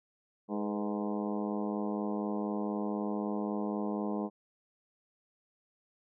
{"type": "harmonic tone with a mistuned harmonic", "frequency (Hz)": 104, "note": "G#2", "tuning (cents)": 3, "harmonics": [2, 3, 4, 5, 6, 7, 8, 9, 10], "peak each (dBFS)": [-34, -38, -40, -42, -44, -45, -46, -47, -48], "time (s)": [0.48, 4.3], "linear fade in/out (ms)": 50, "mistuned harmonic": 5, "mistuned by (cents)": -66, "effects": []}